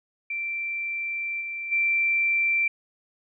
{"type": "tone with level steps", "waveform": "sine", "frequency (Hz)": 2349, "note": "D7", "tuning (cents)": 0, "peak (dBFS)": [-27, -30, -20], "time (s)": [0.3, 2.68], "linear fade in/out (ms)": 5, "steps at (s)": [1.4, 1.71], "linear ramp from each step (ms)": 20, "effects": []}